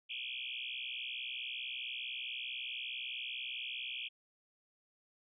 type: tone with frequency modulation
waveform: sine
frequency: 2874 Hz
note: F7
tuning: 49 cents sharp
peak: -39 dBFS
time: 0.09-4.09 s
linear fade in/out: 20 ms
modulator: 62.3 Hz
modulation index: 7.9
effects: none